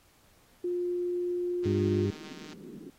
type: tone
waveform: sine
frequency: 354.1 Hz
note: F4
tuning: 24 cents sharp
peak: -28 dBFS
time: 0.64-2.06 s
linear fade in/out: 5 ms
type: band-pass noise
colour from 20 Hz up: white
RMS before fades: -46 dBFS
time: 1.63-2.9 s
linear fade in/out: 2 ms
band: 160 to 390 Hz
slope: 48 dB/octave
type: click train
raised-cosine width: 0.2 ms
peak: -31 dBFS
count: 138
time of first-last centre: 1.64-2.53 s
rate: 154 Hz
type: harmonic tone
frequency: 100 Hz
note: G2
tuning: 35 cents sharp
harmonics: 1 / 2 / 3 / 4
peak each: -29 / -31 / -33 / -34 dBFS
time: 1.65-2.11 s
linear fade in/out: 10 ms
effects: pink hiss -63 dBFS RMS until 2.98 s + AAC 48 kbps